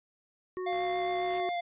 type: harmonic tone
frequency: 368.1 Hz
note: F#4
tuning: 9 cents flat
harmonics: 1 / 3 / 5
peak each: -33 / -43 / -50 dBFS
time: 0.57-1.49 s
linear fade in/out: 0 ms
type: tone with vibrato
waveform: square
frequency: 698.5 Hz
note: F5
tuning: in tune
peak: -31 dBFS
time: 0.66-1.61 s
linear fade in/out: 10 ms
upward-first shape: sine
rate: 7.3 Hz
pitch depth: 11 cents each way
type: click train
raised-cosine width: 0.5 ms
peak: -33 dBFS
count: 45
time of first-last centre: 0.73-1.399 s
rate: 65.8 Hz
type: noise with exponential growth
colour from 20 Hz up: white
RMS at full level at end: -42 dBFS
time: 1.03-1.38 s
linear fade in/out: 2 ms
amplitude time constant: 76 ms
effects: resampled to 8000 Hz